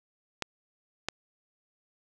clicks, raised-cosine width 0.2 ms, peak -13 / -12 dBFS, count 2, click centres 0.423 / 1.086 s, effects none

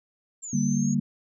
sine exponential two-way sweep, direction down then up, 7459 to 6020 to 6670 Hz, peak -34 dBFS, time 0.42-0.95 s, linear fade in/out 20 ms, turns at 0.58 s
sine chord, G minor, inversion second, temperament equal with one note detuned, 145.99 / 196 / 233.1 Hz, D3 / G3 / Bb3, -10 / 0 / 0 cents, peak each -27 / -26 / -25 dBFS, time 0.53-1 s, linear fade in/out 5 ms
effects none

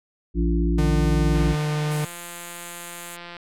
harmonic tone, 57.3 Hz, A#1, 29 cents flat, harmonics 1 / 3 / 5 / 6, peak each -20 / -25 / -27 / -28 dBFS, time 0.34-1.56 s, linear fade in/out 50 ms
45% pulse tone, 150.6 Hz, D3, 44 cents sharp, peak -22 dBFS, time 0.78-2.05 s, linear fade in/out 5 ms
click train, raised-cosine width 0.3 ms, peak -22 dBFS, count 350, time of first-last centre 1.35-3.367 s, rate 173 Hz
white high-pass noise, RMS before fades -36 dBFS, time 1.9-3.17 s, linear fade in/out 20 ms, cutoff 6400 Hz, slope 96 dB/octave
effects low-pass 11000 Hz 12 dB/octave

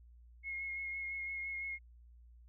sine tone with vibrato, 2161 Hz, C#7, 45 cents flat, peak -38 dBFS, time 0.43-1.79 s, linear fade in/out 50 ms, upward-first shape sine, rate 5.9 Hz, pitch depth 17 cents each way, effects added 59 Hz sine -56 dBFS peak until 2.48 s

